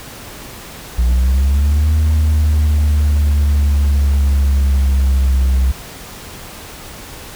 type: linear two-way sweep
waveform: sine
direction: up then down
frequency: 58.6 to 78.2 to 64.5 Hz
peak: -7 dBFS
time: 0.98-5.72 s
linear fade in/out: 10 ms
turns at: 1.95 s
effects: tanh soft clip ceiling -9 dBFS + pink hiss -33 dBFS RMS until 7.35 s